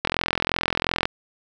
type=click train; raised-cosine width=0.3 ms; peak=-4 dBFS; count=44; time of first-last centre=0.05-1.055 s; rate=42.8 Hz; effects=none